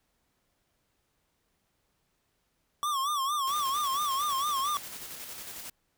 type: tone with vibrato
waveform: square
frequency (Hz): 1132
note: C#6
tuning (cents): +36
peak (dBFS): -28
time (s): 2.83-4.77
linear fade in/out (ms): 0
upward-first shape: sine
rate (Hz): 4.4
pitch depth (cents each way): 120
type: noise with tremolo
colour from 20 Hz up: white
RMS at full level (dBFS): -41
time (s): 3.47-5.7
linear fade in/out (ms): 5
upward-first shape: square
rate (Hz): 11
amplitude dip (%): 30
effects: pink hiss -75 dBFS RMS until 5.97 s